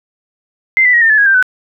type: tone with pitch steps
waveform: sine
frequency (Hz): 2079 / 1985.1 / 1895.5 / 1809.9 / 1728.1 / 1650.1 / 1575.6 / 1504.4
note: C7 / B6 / A#6 / A6 / A6 / G#6 / G6 / F#6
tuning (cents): -12 / +8 / +28 / +48 / -32 / -12 / +8 / +28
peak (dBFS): -6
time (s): 0.77-1.426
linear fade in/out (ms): 0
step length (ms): 82
effects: none